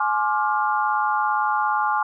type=chord; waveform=sine; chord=D half-diminished seventh; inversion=second; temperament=just; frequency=845.8 / 1057.2 / 1174.7 / 1409.6 Hz; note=Ab5 / C6 / D6 / F6; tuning=+31 / +18 / 0 / +16 cents; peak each=-22 / -26 / -25 / -26 dBFS; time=0-2.03 s; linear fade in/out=5 ms; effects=none